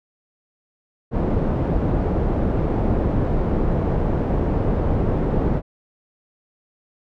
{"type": "low-pass noise", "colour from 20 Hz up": "pink", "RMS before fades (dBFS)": -20, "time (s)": [1.11, 5.62], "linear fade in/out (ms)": 50, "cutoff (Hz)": 570, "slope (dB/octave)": 12, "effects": []}